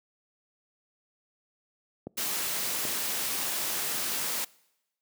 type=clicks; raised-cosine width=2 ms; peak=-22 dBFS; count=2; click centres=2.07 / 2.852 s
type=noise; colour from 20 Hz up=white; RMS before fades=-31 dBFS; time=2.17-4.45 s; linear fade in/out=10 ms
effects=noise-tail reverb RT60 0.9 s tail -24 dB re dry + high-pass 150 Hz 12 dB/octave